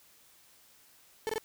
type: tone bursts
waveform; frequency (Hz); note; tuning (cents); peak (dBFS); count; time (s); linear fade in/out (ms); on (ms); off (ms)
35% pulse; 440; A4; 0; -28; 3; 1.27-1.381; 0; 23; 21
effects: white hiss -61 dBFS RMS until 1.44 s